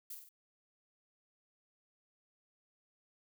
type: noise with echo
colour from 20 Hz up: violet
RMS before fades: -45 dBFS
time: 0.1-0.15 s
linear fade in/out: 5 ms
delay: 47 ms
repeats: 3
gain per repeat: -5 dB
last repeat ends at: 0.291 s
effects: none